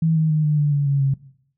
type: tone with pitch steps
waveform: sine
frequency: 161.8 / 157.92 / 154.14 / 150.44 / 146.84 / 143.32 / 139.88 / 136.53 Hz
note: E3 / D#3 / D#3 / D3 / D3 / D3 / C#3 / C#3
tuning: -32 / +26 / -16 / +42 / 0 / -42 / +16 / -26 cents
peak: -15 dBFS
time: 0.02-1.14 s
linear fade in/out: 5 ms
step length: 140 ms
effects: noise-tail reverb RT60 0.7 s tail -19 dB re dry